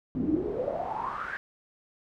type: noise with band-pass filter sweep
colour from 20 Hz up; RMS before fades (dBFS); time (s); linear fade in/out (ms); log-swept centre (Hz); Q
brown; -31; 0.15-1.37; 0; 240 to 1700; 9.9
effects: none